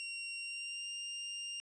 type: tone with pitch glide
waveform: sawtooth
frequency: 2755 to 2798 Hz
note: F7 to F7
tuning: -24 to +3 cents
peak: -37 dBFS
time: 0-1.6 s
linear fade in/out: 0 ms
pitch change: +27 cents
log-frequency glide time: 0.36-0.91 s
effects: resampled to 22050 Hz + 12-bit